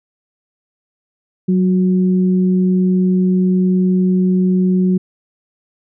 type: tone pair together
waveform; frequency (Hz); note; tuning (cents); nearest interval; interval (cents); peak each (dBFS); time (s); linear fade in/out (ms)
sine; 185.37 / 365; F#3 / F#4; +3 / -24; octave; 1173; -11 / -21; 1.48-4.98; 10
effects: none